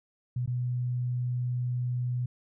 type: tone with dropouts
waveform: sine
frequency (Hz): 123.7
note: B2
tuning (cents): +3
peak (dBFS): -27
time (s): 0.36-2.26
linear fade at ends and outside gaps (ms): 5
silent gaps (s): 0.461-0.475
effects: none